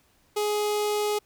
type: tone with notch filter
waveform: sawtooth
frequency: 418.3 Hz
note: G#4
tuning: 12 cents sharp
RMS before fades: -26 dBFS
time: 0.36-1.19 s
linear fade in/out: 10 ms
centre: 1700 Hz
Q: 1.8
effects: pink hiss -64 dBFS RMS until 1.25 s